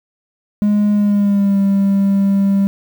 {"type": "tone with pitch glide", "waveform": "triangle", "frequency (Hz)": [207.4, 197.35], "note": ["G#3", "G3"], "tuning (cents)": [-2, 12], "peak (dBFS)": -8, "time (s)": [0.62, 2.67], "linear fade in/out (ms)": 0, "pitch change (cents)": -86, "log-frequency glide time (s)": [0.93, 1.58], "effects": ["tanh soft clip ceiling -4 dBFS", "7-bit"]}